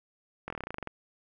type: slowing click train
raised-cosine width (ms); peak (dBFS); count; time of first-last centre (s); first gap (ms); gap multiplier
0.5; -21; 13; 0.48-0.874; 22; 1.07
effects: none